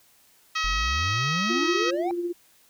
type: harmonic tone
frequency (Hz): 639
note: D#5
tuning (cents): +46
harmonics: 2 / 3 / 4 / 5 / 6 / 7 / 8 / 9 / 10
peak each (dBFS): -28 / -31 / -31 / -34 / -36 / -36 / -39 / -39 / -44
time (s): 0.55-1.91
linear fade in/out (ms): 10
type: exponential sweep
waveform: triangle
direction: up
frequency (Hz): 38.89 to 797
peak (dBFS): -25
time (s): 0.64-2.11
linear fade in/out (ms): 0
type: tone with tremolo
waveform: sine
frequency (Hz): 348.1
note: F4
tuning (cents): -6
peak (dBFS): -23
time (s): 1.49-2.33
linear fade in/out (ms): 20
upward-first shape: triangle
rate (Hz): 16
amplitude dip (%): 55
effects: white hiss -59 dBFS RMS until 2.69 s